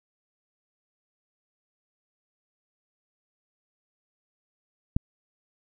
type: click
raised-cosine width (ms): 5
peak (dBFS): -10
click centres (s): 4.965
effects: none